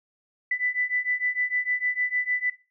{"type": "beating tone pair", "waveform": "sine", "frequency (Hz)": [1986, 1992.6], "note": ["B6", "B6"], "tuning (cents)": [9, 15], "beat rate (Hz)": 6.6, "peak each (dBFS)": -27, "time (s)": [0.51, 2.5], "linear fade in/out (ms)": 5, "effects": ["noise-tail reverb RT60 0.3 s tail -17 dB re dry"]}